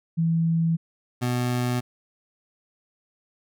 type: tone pair in turn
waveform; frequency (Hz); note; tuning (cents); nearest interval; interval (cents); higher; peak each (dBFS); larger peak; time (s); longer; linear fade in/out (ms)
sine / 25% pulse; 164.81 / 123.47; E3 / B2; 0 / 0; perfect fourth; 500; first; -19; neither; 0.17-0.77 / 1.21-1.81; neither; 20
effects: none